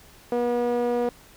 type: tone with band-pass filter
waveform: sawtooth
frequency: 241.5 Hz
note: B3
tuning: 39 cents flat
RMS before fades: -24 dBFS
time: 0.32-1.09 s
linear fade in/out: 2 ms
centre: 520 Hz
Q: 2.3
effects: pink hiss -51 dBFS RMS until 1.36 s